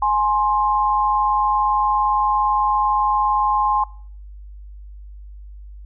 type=tone pair together; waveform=sine; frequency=837 / 1054.6 Hz; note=G#5 / C6; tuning=+13 / +13 cents; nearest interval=major third; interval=400 cents; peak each=-18 dBFS; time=0.02-3.84 s; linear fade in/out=5 ms; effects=noise-tail reverb RT60 0.5 s tail -21 dB re dry + added 50 Hz sine -35 dBFS peak until 5.85 s